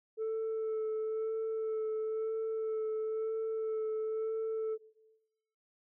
sine tone with vibrato, 440 Hz, A4, in tune, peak -29 dBFS, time 0.17-4.78 s, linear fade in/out 50 ms, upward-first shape sine, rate 1 Hz, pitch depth 15 cents each way, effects noise-tail reverb RT60 1.0 s tail -19 dB re dry + tanh soft clip ceiling -31 dBFS

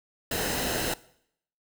pink noise with comb filter, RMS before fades -29 dBFS, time 0.31-0.94 s, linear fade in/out 5 ms, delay 0.87 ms, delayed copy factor -0.55, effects noise-tail reverb RT60 0.7 s tail -20 dB re dry

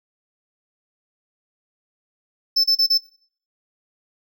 triangle tone bursts, 5274 Hz, E8, in tune, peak -13 dBFS, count 4, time 2.56-2.979 s, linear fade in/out 10 ms, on 80 ms, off 33 ms, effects noise-tail reverb RT60 0.5 s tail -19 dB re dry

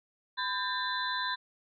sine tone cluster, 1007 / 1591 / 1794 / 3562 / 4010 Hz, B5 / G6 / A6 / A7 / B7, +33 / +25 / +33 / +21 / +26 cents, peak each -34 / -36 / -39 / -39 / -37 dBFS, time 0.37-1.36 s, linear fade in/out 20 ms, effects none

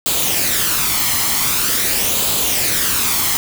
white noise with flanger, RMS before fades -17 dBFS, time 0.06-3.37 s, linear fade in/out 0 ms, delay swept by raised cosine 0.26 to 0.98 ms, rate 0.45 Hz, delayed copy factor +0.5, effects none

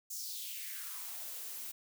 blue noise with high-pass filter sweep, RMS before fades -43 dBFS, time 0.1-1.72 s, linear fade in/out 10 ms, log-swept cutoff 6600 to 220 Hz, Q 3.1, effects none

